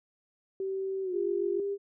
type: tone with pitch glide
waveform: sine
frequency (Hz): 384.9 to 353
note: G4 to F4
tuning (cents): -32 to +19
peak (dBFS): -30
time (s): 0.6-1.6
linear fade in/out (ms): 2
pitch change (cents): -149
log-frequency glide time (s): 1.03-1.15
type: tone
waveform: sine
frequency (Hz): 400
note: G4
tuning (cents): +35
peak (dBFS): -29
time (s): 1.12-1.78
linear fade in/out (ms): 50
effects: none